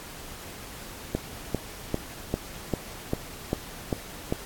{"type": "click train", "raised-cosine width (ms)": 2, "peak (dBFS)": -11, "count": 9, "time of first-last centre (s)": [1.15, 4.325], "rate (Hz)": 2.52, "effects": ["pink hiss -42 dBFS RMS until 4.45 s", "AAC 64 kbps"]}